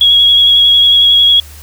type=tone with vibrato; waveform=sine; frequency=3322 Hz; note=G#7; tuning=in tune; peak=-4 dBFS; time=0.01-1.4 s; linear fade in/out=2 ms; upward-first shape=sine; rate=11 Hz; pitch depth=18 cents each way; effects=added 75 Hz sine -32 dBFS peak until 1.62 s + white hiss -37 dBFS RMS until 1.62 s